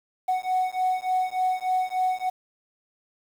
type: beating tone pair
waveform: triangle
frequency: 740 / 743.4 Hz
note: F#5 / F#5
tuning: 0 / +8 cents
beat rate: 3.4 Hz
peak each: -23 dBFS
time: 0.28-2.3 s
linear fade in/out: 10 ms
effects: tanh soft clip ceiling -15 dBFS + 8-bit